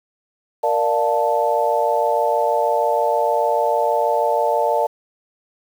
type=chord; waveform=sine; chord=Bb major seventh; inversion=none; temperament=equal with one note detuned; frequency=466.2 / 592.1 / 698.5 / 880 Hz; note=Bb4 / D5 / F5 / A5; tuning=0 / +14 / 0 / 0 cents; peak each=-22 / -20 / -22 / -20 dBFS; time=0.63-4.87 s; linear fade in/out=10 ms; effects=7-bit